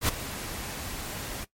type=noise with ADSR envelope; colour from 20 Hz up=pink; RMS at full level=-22 dBFS; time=0.01-1.45 s; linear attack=77 ms; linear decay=6 ms; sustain=-14 dB; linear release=20 ms; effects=noise-tail reverb RT60 0.1 s tail -17 dB re dry + MP3 64 kbps